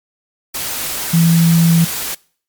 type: tone in noise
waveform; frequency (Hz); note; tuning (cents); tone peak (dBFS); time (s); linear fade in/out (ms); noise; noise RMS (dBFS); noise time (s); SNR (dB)
sine; 166.6; E3; +19; -8; 1.13-1.85; 10; white; -22; 0.54-2.15; +11
effects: noise-tail reverb RT60 0.5 s tail -24 dB re dry + MP3 96 kbps